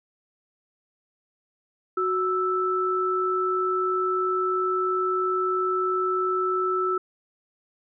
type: tone pair together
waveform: sine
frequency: 370 / 1318.5 Hz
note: F#4 / E6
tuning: 0 / 0 cents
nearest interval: octave + minor seventh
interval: 2200 cents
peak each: -25 / -24 dBFS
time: 1.97-6.98 s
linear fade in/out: 5 ms
effects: none